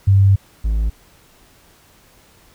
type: tone pair in turn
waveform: sine / triangle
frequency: 98 / 54.1 Hz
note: G2 / A1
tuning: 0 / -29 cents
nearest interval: minor seventh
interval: 1029 cents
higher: first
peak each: -8 / -13 dBFS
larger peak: first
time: 0.07-0.36 / 0.64-0.9 s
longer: first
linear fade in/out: 10 ms
effects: pink hiss -51 dBFS RMS until 2.54 s